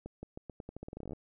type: accelerating click train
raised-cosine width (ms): 2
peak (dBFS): -29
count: 19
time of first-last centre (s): 0.06-1.133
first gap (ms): 170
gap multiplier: 0.85
effects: none